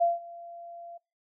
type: tone with ADSR envelope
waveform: sine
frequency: 686 Hz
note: F5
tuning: 31 cents flat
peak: -19 dBFS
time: 0-0.98 s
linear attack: 20 ms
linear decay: 170 ms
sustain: -22 dB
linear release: 13 ms
effects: noise-tail reverb RT60 0.3 s tail -25 dB re dry